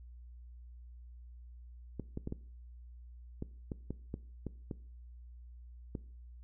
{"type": "clicks", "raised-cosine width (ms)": 3, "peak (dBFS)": -25, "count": 11, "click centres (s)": [1.997, 2.174, 2.274, 2.324, 3.424, 3.718, 3.906, 4.141, 4.467, 4.712, 5.952], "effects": ["noise-tail reverb RT60 0.5 s tail -20 dB re dry", "added 60 Hz sine -49 dBFS peak until 6.43 s"]}